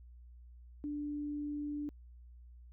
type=tone; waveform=sine; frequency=293.4 Hz; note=D4; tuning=2 cents flat; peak=-36 dBFS; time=0.84-1.89 s; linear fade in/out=0 ms; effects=added 60 Hz sine -52 dBFS peak until 2.72 s